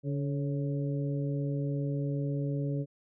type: harmonic tone with a mistuned harmonic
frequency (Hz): 142.6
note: C#3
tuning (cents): +49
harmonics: 1 / 2 / 3 / 4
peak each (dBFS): -30 / -36 / -40 / -42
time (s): 0.03-2.86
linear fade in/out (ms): 50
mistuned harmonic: 4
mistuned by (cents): -52
effects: none